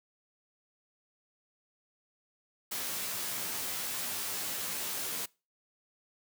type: noise with comb filter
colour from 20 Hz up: white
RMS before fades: -36 dBFS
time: 2.71-5.26 s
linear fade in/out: 10 ms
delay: 14 ms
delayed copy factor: -0.75
effects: noise-tail reverb RT60 0.3 s tail -24 dB re dry + high-pass 100 Hz 12 dB/octave